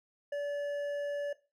sine tone with hard clipping, 576 Hz, D5, 34 cents flat, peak -34 dBFS, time 0.32-1.33 s, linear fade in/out 5 ms, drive 7 dB, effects noise-tail reverb RT60 0.3 s tail -17 dB re dry

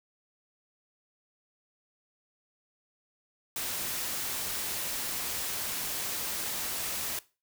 white noise, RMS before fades -34 dBFS, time 3.56-7.19 s, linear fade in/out 2 ms, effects noise-tail reverb RT60 0.3 s tail -19 dB re dry

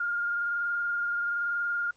sine tone with frequency modulation, 1412 Hz, F6, 19 cents sharp, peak -26 dBFS, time 0-1.91 s, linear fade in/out 5 ms, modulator 21.1 Hz, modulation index 0.66, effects pink hiss -65 dBFS RMS until 1.96 s + MP3 32 kbps

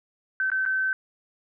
sine tone with dropouts, 1537 Hz, G6, 35 cents flat, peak -22 dBFS, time 0.4-0.93 s, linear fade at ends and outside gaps 1 ms, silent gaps 0.501-0.517 / 0.653-0.661 s, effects none

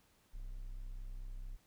triangle tone, 32.27 Hz, C1, 23 cents flat, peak -40 dBFS, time 0.33-1.57 s, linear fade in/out 20 ms, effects pink hiss -71 dBFS RMS until 1.66 s

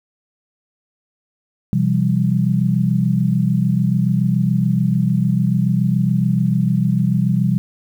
sine tone cluster, 128.2 / 168.8 / 195.7 Hz, C3 / E3 / G3, -35 / +41 / -3 cents, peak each -18 dBFS, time 1.73-7.58 s, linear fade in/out 0 ms, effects 8-bit

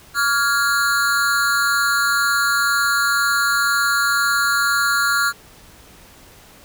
square tone with amplitude modulation, 1400 Hz, F6, 4 cents sharp, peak -12 dBFS, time 0.14-5.33 s, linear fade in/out 50 ms, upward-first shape sine, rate 258 Hz, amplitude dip 100%, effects pink hiss -46 dBFS RMS until 6.64 s

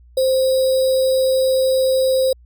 sine tone with sample-and-hold, 523.3 Hz, C5, in tune, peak -13 dBFS, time 0.17-2.33 s, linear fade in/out 5 ms, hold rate 4410 Hz, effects added 60 Hz sine -44 dBFS peak until 2.45 s

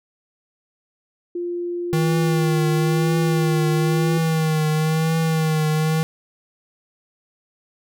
sine tone, 349.2 Hz, F4, in tune, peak -23 dBFS, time 1.35-4.18 s, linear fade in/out 5 ms
square tone with vibrato, 158.4 Hz, D#3, 31 cents sharp, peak -18 dBFS, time 1.93-6.03 s, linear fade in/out 0 ms, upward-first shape triangle, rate 1 Hz, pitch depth 49 cents each way
effects none

